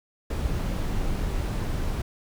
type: noise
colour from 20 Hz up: brown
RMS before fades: -27 dBFS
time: 0.3-2.02 s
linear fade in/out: 5 ms
effects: none